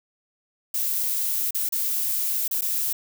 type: noise with dropouts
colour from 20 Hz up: violet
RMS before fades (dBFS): -25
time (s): 0.74-2.93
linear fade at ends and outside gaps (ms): 5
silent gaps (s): 1.508-1.546 / 1.69-1.723 / 2.479-2.511 / 2.611-2.619
effects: none